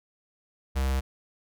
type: tone with notch filter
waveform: square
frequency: 66.4 Hz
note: C2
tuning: 26 cents sharp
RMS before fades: -26 dBFS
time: 0.75-1.01 s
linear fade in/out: 20 ms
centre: 270 Hz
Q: 1.2
effects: none